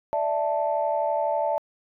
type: chord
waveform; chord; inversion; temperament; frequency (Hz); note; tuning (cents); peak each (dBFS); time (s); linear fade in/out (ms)
sine; D suspended second; none; equal; 587.3 / 659.3 / 880; D5 / E5 / A5; 0 / 0 / 0; -26; 0.13-1.58; 0
effects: tanh soft clip ceiling -12 dBFS

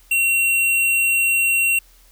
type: tone with hard clipping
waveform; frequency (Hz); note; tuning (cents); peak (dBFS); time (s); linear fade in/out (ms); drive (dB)
sine; 2737; F7; -36; -16; 0.11-1.79; 5; 18
effects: added 41 Hz sine -50 dBFS peak until 2.11 s + white hiss -54 dBFS RMS until 2.11 s

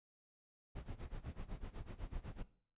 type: noise with tremolo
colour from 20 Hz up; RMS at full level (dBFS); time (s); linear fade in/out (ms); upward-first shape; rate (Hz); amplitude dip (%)
brown; -44; 0.75-2.43; 10; sine; 8; 90
effects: noise-tail reverb RT60 0.5 s tail -17 dB re dry + resampled to 8000 Hz

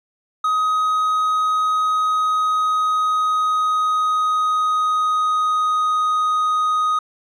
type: tone with pitch glide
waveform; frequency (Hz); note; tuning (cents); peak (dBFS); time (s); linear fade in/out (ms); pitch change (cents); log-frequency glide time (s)
triangle; 1259 to 1248.1; D#6 to D#6; +20 to +5; -14; 0.44-6.99; 5; -15; 1.92-5.99
effects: resampled to 24000 Hz

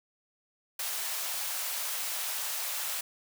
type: high-pass noise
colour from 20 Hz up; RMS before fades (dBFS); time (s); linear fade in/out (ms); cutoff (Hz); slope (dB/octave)
white; -34; 0.79-3.01; 5; 590; 24
effects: none

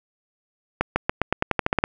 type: accelerating click train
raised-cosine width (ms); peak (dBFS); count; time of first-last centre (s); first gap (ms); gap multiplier
0.5; -4; 12; 0.81-1.839; 150; 0.9
effects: none

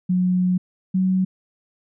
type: tone pair in turn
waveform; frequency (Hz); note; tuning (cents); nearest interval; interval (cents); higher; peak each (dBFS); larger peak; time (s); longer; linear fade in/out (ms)
sine; 182 / 186.9; F#3 / F#3; -28 / +18; unison; 46; second; -16; neither; 0.09-0.58 / 0.94-1.25; first; 10
effects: none

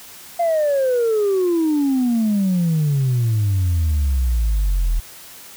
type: exponential sweep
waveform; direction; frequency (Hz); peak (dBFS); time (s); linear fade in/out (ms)
sine; down; 698.5 to 38.89; -13; 0.39-5; 10
effects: tanh soft clip ceiling -13 dBFS + white hiss -40 dBFS RMS until 5.56 s

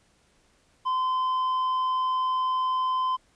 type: tone with tanh clipping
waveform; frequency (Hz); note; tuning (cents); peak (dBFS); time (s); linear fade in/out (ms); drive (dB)
triangle; 1028; C6; -31; -24; 0.85-3.17; 20; 9
effects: pink hiss -64 dBFS RMS until 3.35 s + resampled to 22050 Hz

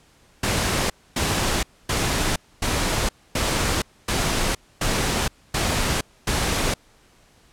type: noise bursts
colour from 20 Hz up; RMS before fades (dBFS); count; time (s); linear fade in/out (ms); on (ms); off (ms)
pink; -22; 9; 0.43-6.74; 5; 470; 260
effects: pink hiss -56 dBFS RMS until 7.52 s + low-pass 10000 Hz 12 dB/octave

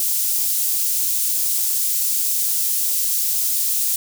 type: high-pass noise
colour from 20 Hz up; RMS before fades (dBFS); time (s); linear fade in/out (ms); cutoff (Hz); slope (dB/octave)
white; -20; 0-3.96; 2; 6500; 12
effects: none

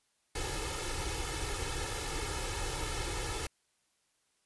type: noise with comb filter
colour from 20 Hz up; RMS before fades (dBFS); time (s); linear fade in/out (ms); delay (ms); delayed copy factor
pink; -36; 0.35-3.47; 5; 2.3; +0.9
effects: white hiss -75 dBFS RMS until 4.45 s + resampled to 24000 Hz

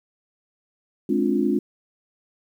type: chord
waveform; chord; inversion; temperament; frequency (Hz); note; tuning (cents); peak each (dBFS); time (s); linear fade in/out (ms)
sine; D half-diminished seventh; second; just; 211.4 / 264.3 / 293.7 / 352.4; Ab3 / C4 / D4 / F4; +31 / +18 / 0 / +16; -24; 1.09-1.59; 5
effects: 9-bit

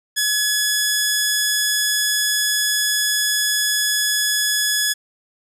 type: tone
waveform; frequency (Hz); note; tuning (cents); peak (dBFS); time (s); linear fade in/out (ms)
10% pulse; 1695; G#6; +35; -8; 0.16-4.94; 20
effects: none

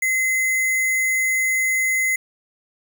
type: tone with sample-and-hold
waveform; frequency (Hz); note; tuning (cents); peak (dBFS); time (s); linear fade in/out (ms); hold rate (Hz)
sine; 2055; C7; -32; -17; 0.02-2.16; 5; 8820
effects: none

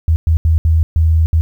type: tone bursts at uneven times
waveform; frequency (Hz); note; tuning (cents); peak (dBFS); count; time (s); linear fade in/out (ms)
sine; 80.5; E2; -41; -8; 6; 0.08-0.16 / 0.27-0.37 / 0.45-0.58 / 0.65-0.83 / 0.96-1.26 / 1.33-1.41; 0
effects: 8-bit

